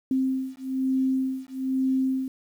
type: beating tone pair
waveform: sine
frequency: 262.3 / 263.4 Hz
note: C4 / C4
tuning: +4 / +12 cents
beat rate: 1.1 Hz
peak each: -26 dBFS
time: 0.11-2.28 s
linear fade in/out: 2 ms
effects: 9-bit